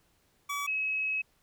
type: tone pair in turn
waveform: 25% pulse / sine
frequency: 1142 / 2564 Hz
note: D6 / E7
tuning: -49 / -49 cents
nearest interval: octave + major second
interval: 1400 cents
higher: second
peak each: -28 / -28 dBFS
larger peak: neither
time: 0.49-0.67 / 0.67-1.22 s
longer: second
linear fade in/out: 10 ms
effects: pink hiss -69 dBFS RMS until 1.42 s